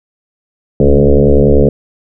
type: tone with frequency modulation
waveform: sine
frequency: 212.9 Hz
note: G#3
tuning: 43 cents sharp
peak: -4 dBFS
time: 0.8-1.69 s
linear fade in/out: 2 ms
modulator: 70.2 Hz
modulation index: 4.6
effects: none